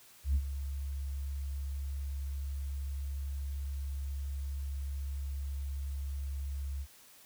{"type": "tone with ADSR envelope", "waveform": "sine", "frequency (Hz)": 69.3, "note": "C#2", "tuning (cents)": 0, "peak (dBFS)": -22, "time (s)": [0.24, 6.87], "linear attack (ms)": 110, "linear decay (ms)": 59, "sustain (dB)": -12, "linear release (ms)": 61, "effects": ["tanh soft clip ceiling -23 dBFS", "white hiss -58 dBFS RMS until 7.25 s"]}